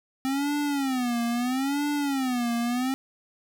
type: tone with vibrato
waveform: square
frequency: 261.9 Hz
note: C4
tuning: 2 cents sharp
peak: -25 dBFS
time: 0.25-2.94 s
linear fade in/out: 0 ms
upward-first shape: sine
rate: 0.76 Hz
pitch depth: 190 cents each way
effects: none